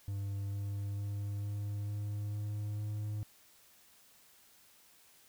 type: tone with pitch steps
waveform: triangle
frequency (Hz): 99.7 / 100.63 / 101.56 / 102.5 / 103.45 / 104.42 / 105.38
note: G2 / G2 / G#2 / G#2 / G#2 / G#2 / G#2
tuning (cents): +30 / +46 / -38 / -22 / -6 / +10 / +26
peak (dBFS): -33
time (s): 0.08-3.23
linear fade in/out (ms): 0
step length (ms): 450
effects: white hiss -63 dBFS RMS until 5.28 s